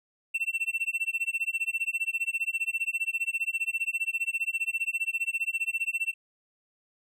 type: tone with tremolo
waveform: triangle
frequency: 2698 Hz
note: E7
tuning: 40 cents sharp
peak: -22 dBFS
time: 0.34-6.14 s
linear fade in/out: 10 ms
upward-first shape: sine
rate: 15 Hz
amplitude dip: 100%
effects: none